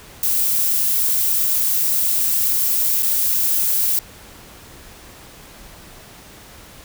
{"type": "noise with dropouts", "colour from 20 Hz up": "violet", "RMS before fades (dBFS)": -18, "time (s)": [0.23, 3.99], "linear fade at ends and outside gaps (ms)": 2, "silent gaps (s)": [3.025, 3.029], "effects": ["pink hiss -42 dBFS RMS until 6.84 s"]}